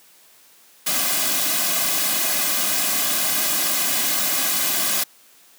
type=noise with comb filter; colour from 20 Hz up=white; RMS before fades=-21 dBFS; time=0.86-5.04 s; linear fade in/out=10 ms; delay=2.2 ms; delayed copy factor=-0.7; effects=white hiss -52 dBFS RMS until 5.58 s + high-pass 200 Hz 12 dB/octave

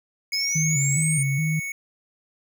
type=tone; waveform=square; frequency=2217 Hz; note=C#7; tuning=in tune; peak=-29 dBFS; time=0.32-1.72 s; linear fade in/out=2 ms
type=linear sweep; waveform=sine; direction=up; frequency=4992 to 9040 Hz; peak=-23 dBFS; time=0.33-1.23 s; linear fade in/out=2 ms
type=tone with vibrato; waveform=sine; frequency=147.2 Hz; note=D3; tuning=4 cents sharp; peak=-21 dBFS; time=0.55-1.6 s; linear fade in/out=10 ms; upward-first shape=square; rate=2.4 Hz; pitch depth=110 cents each way
effects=none

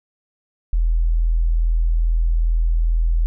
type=tone; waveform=sine; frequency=41.2 Hz; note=E1; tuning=in tune; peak=-14 dBFS; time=0.73-3.26 s; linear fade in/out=0 ms; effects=none

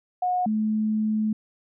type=tone pair in turn; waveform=sine; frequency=726 / 215.8 Hz; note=F#5 / A3; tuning=-33 / -33 cents; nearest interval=octave + major sixth; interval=2100 cents; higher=first; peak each=-21 dBFS; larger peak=neither; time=0.22-0.46 / 0.46-1.33 s; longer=second; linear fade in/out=5 ms; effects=none

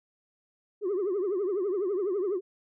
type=tone with vibrato; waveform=sine; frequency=385.6 Hz; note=G4; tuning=28 cents flat; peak=-24 dBFS; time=0.81-2.41 s; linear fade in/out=50 ms; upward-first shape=triangle; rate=12 Hz; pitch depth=200 cents each way; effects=tanh soft clip ceiling -24 dBFS

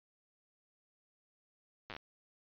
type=slowing click train; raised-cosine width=0.3 ms; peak=-28 dBFS; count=7; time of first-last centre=1.9-1.965 s; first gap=8 ms; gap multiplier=1.12; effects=resampled to 11025 Hz

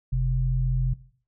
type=tone pair together; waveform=sine; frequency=42.78 / 128.2 Hz; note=F1 / C3; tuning=-35 / -35 cents; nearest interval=octave + perfect fifth; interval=1900 cents; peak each=-24 / -24 dBFS; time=0.12-0.94 s; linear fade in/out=10 ms; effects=noise-tail reverb RT60 0.5 s tail -17 dB re dry

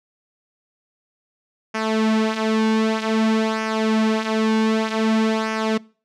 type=tone with flanger; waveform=sawtooth; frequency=220 Hz; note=A3; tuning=in tune; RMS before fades=-20 dBFS; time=1.74-5.78 s; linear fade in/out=10 ms; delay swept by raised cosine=0.25 to 6.15 ms; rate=0.53 Hz; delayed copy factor=-0.65; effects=noise-tail reverb RT60 0.4 s tail -24 dB re dry + low-pass 5000 Hz 12 dB/octave

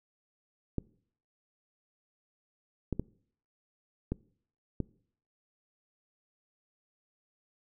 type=clicks; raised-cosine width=3 ms; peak=-18 dBFS; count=5; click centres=0.783 / 2.927 / 2.996 / 4.12 / 4.803 s; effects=noise-tail reverb RT60 0.6 s tail -23 dB re dry

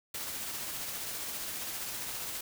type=noise with tremolo; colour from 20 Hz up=white; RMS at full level=-37 dBFS; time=0.14-2.41 s; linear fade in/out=5 ms; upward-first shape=triangle; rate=15 Hz; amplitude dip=30%; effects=none

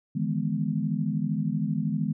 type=chord; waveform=sine; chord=E major seventh; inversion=third; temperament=equal with one note detuned; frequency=152.01 / 164.81 / 207.7 / 246.9 Hz; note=D#3 / E3 / G#3 / B3; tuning=-40 / 0 / 0 / 0 cents; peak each=-30 / -30 / -29 / -32 dBFS; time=0.15-2.13 s; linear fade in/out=10 ms; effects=none

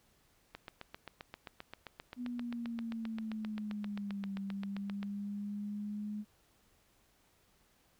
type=click train; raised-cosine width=0.3 ms; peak=-28 dBFS; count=35; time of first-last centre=0.55-5.03 s; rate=7.59 Hz
type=exponential two-way sweep; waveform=sine; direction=down then up; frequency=246.9 to 196 to 210.5 Hz; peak=-37 dBFS; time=2.16-6.25 s; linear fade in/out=50 ms; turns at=4.34 s
effects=pink hiss -70 dBFS RMS until 7.99 s

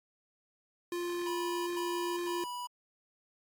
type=tone; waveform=square; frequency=349.2 Hz; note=F4; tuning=in tune; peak=-34 dBFS; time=0.92-2.44 s; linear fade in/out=2 ms
type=tone bursts; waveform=square; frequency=980 Hz; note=B5; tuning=14 cents flat; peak=-38 dBFS; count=3; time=1.26-2.672 s; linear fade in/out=10 ms; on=410 ms; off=91 ms
effects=AAC 64 kbps

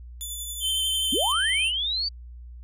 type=tone with tremolo; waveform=5% pulse; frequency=3492 Hz; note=A7; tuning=14 cents flat; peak=-22 dBFS; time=0.21-1.32 s; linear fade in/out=0 ms; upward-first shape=triangle; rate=11 Hz; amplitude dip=35%
type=tone with vibrato; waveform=square; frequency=3100 Hz; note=G7; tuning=20 cents flat; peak=-24 dBFS; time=0.6-1.72 s; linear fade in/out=50 ms; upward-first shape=triangle; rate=12 Hz; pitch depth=26 cents each way
type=linear sweep; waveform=sine; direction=up; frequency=200 to 4660 Hz; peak=-24 dBFS; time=1.12-2.09 s; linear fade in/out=10 ms
effects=added 60 Hz sine -39 dBFS peak until 2.63 s + resampled to 32000 Hz

